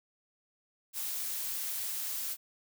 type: noise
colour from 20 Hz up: blue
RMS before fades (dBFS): -36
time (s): 0.93-2.37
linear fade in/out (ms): 50
effects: none